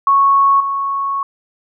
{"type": "tone with level steps", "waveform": "sine", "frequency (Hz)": 1105, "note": "C#6", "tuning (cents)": -6, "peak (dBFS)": [-8, -16], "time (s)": [0.07, 1.23], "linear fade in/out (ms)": 2, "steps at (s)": 0.6, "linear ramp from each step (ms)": 5, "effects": []}